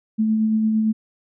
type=tone with tremolo; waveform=sine; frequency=218.5 Hz; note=A3; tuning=12 cents flat; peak=-15 dBFS; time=0.18-0.93 s; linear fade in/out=20 ms; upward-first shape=sine; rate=8.8 Hz; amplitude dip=25%; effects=none